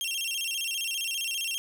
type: tone with vibrato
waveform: sawtooth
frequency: 2960 Hz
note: F#7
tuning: in tune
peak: -26 dBFS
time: 0.01-1.58 s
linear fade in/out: 0 ms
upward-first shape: square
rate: 15 Hz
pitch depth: 140 cents each way
effects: none